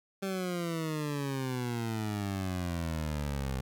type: exponential sweep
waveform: 20% pulse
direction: down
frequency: 196 to 64.3 Hz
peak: -27 dBFS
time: 0.22-3.61 s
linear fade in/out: 10 ms
effects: none